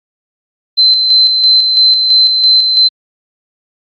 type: tone with tremolo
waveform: sine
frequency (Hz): 4077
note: C8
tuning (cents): -46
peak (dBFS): -4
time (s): 0.77-2.89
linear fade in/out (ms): 20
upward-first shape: square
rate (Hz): 3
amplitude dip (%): 40
effects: Opus 48 kbps